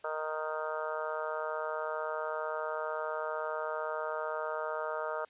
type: harmonic tone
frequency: 155.56 Hz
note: D#3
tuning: in tune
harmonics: 3 / 4 / 5 / 6 / 7 / 8 / 9 / 10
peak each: -40 / -37 / -48 / -41 / -48 / -40 / -43 / -47 dBFS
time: 0.04-5.25 s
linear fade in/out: 5 ms
effects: white hiss -63 dBFS RMS until 5.29 s + resampled to 8000 Hz